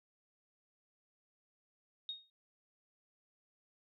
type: tone with exponential decay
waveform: sine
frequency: 3727 Hz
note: A#7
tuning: 1 cent flat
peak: -36 dBFS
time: 2.09-2.3 s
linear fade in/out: 1 ms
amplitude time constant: 45 ms
effects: none